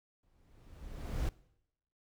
brown noise with exponential growth, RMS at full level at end -32 dBFS, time 0.23-1.29 s, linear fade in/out 2 ms, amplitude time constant 230 ms, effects noise-tail reverb RT60 0.8 s tail -21 dB re dry

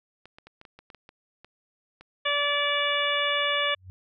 clicks, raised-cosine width 0.3 ms, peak -31 dBFS, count 11, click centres 0.256 / 0.385 / 0.47 / 0.614 / 0.652 / 0.79 / 0.902 / 0.947 / 1.091 / 1.446 / 2.01 s
harmonic tone, 578 Hz, D5, 28 cents flat, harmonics 1 / 2 / 3 / 4 / 5 / 6, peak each -30 / -30 / -30 / -30 / -30 / -30 dBFS, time 2.25-3.75 s, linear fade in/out 10 ms
sine tone with exponential growth, 92.5 Hz, F#2, in tune, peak -37 dBFS, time 3.72-3.9 s, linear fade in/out 0 ms, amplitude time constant 39 ms
effects none

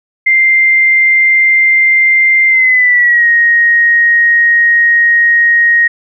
sine tone with pitch glide, 2093 to 1875.5 Hz, C7 to A#6, 0 to +10 cents, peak -5 dBFS, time 0.26-5.88 s, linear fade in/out 10 ms, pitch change -190 cents, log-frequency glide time 2.48-3.28 s, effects none

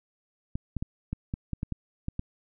clicks, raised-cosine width 5 ms, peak -18 dBFS, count 10, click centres 0.555 / 0.767 / 0.825 / 1.13 / 1.339 / 1.533 / 1.631 / 1.723 / 2.084 / 2.194 s, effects none

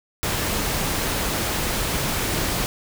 pink noise, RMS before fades -24 dBFS, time 0.23-2.66 s, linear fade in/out 0 ms, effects none

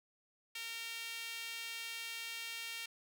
sawtooth tone with high-pass filter, 459.6 Hz, A#4, 25 cents flat, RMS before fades -44 dBFS, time 0.55-2.86 s, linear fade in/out 5 ms, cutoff 2600 Hz, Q 2, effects none

